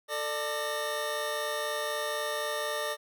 25% pulse tone cluster, 443.6 / 594 / 1846 Hz, A4 / D5 / A#6, +14 / +20 / -17 cents, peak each -34 / -29 / -33 dBFS, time 0.08-2.97 s, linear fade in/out 50 ms, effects none

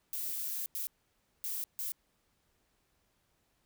violet noise bursts at uneven times, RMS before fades -37 dBFS, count 4, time 0.13-0.66 / 0.75-0.87 / 1.44-1.64 / 1.79-1.92 s, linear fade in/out 0 ms, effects pink hiss -75 dBFS RMS until 3.65 s

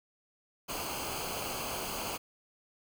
pink noise with comb filter, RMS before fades -37 dBFS, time 0.68-2.18 s, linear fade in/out 20 ms, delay 0.54 ms, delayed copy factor -0.7, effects none

